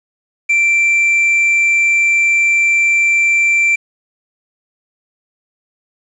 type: tone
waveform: triangle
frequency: 2349 Hz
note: D7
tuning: in tune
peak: -8 dBFS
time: 0.49-3.76 s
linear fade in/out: 10 ms
effects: resampled to 22050 Hz + 7-bit